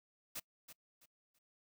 white noise with echo, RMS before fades -43 dBFS, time 0.35-0.4 s, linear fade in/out 10 ms, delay 330 ms, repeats 3, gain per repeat -11 dB, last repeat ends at 1.39 s, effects noise-tail reverb RT60 0.1 s tail -25 dB re dry

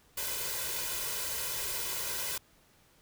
white noise with comb filter, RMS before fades -35 dBFS, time 0.17-2.38 s, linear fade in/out 5 ms, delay 2 ms, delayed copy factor +0.75, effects pink hiss -64 dBFS RMS until 3.01 s

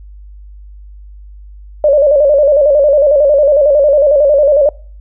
sine tone with vibrato, 576 Hz, D5, 34 cents flat, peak -5 dBFS, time 1.84-4.69 s, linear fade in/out 2 ms, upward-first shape square, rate 11 Hz, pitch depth 74 cents each way, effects noise-tail reverb RT60 0.5 s tail -25 dB re dry + added 50 Hz sine -31 dBFS peak until 5 s

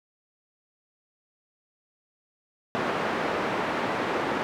pink band-pass noise, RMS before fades -28 dBFS, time 2.75-4.43 s, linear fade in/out 0 ms, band 280 to 1800 Hz, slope 12 dB/octave, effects none

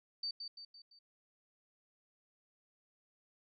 sine tone with echo, 4597 Hz, D8, 38 cents flat, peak -36 dBFS, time 0.23-0.31 s, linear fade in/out 5 ms, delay 170 ms, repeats 4, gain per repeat -6 dB, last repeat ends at 0.99 s, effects none

